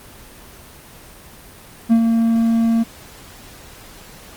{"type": "tone with ADSR envelope", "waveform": "triangle", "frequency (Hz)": 228.5, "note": "A#3", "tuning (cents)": -34, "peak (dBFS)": -6, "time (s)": [1.89, 2.84], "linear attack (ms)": 30, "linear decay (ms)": 77, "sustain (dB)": -5, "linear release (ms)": 19, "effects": ["pink hiss -41 dBFS RMS until 4.36 s", "Opus 24 kbps"]}